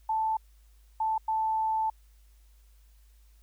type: tone bursts at uneven times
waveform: sine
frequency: 880 Hz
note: A5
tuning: in tune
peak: -25 dBFS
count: 3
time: 0.09-0.37 / 1-1.18 / 1.28-1.9 s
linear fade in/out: 5 ms
effects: added 52 Hz sine -55 dBFS peak until 3.42 s + white hiss -69 dBFS RMS until 3.42 s